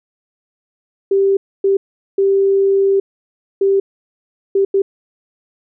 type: tone bursts at uneven times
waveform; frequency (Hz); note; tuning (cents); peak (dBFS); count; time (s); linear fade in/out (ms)
sine; 392; G4; 0; -10; 6; 1.11-1.37 / 1.64-1.77 / 2.18-3 / 3.61-3.8 / 4.55-4.65 / 4.74-4.82; 5
effects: none